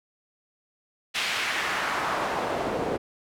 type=noise with band-pass filter sweep; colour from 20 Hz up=pink; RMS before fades=-28 dBFS; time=1.14-2.98 s; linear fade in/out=20 ms; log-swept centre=2900 to 420 Hz; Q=1.3; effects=none